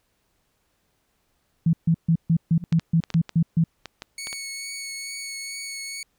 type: tone bursts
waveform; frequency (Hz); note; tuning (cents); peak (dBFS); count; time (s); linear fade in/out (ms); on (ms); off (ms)
sine; 164.81; E3; 0; -15; 10; 1.66-3.64; 5; 72; 140
type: tone with exponential growth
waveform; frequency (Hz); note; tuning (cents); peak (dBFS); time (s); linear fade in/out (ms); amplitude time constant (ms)
sine; 174.61; F3; 0; -25; 2.56-2.64; 0; 17
type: clicks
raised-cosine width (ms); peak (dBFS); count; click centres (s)
0.2; -17; 10; 2.726 / 2.796 / 3.038 / 3.103 / 3.141 / 3.293 / 3.857 / 4.021 / 4.271 / 4.329
type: tone with vibrato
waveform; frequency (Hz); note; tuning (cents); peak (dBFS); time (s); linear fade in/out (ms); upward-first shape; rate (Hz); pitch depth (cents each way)
15% pulse; 2217; C#7; 0; -25; 4.18-6.03; 2; triangle; 2.3; 17
effects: pink hiss -70 dBFS RMS until 6.18 s